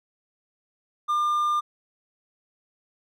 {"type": "tone", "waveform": "triangle", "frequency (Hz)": 1200, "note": "D6", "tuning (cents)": 37, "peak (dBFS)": -19, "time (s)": [1.08, 1.61], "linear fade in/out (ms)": 20, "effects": []}